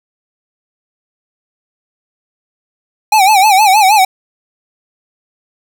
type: tone with vibrato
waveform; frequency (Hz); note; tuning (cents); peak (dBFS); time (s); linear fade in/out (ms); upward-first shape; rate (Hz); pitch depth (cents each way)
square; 809; G#5; -46; -6; 3.12-4.05; 5; sine; 6.4; 140
effects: 8-bit